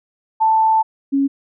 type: tone pair in turn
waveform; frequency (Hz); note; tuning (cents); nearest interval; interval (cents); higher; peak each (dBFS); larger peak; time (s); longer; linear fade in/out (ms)
sine; 883 / 276; A5 / C#4; +6 / -7; octave + minor sixth; 2013; first; -11 / -13; first; 0.4-0.83 / 1.12-1.28; first; 20
effects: none